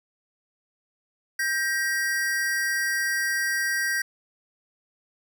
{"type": "tone pair together", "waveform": "square", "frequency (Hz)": [1580, 1896.7], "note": ["G6", "A#6"], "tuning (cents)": [13, 29], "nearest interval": "minor third", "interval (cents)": 316, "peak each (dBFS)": -27, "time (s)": [1.39, 4.02], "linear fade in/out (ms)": 5, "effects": []}